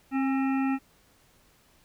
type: harmonic tone with a mistuned harmonic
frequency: 267.4 Hz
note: C4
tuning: 38 cents sharp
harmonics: 1 / 3 / 5 / 7 / 9 / 10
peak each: -24 / -34 / -38 / -41 / -43 / -44 dBFS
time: 0.11-0.79 s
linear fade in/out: 50 ms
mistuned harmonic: 3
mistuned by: +31 cents
effects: pink hiss -62 dBFS RMS until 1.84 s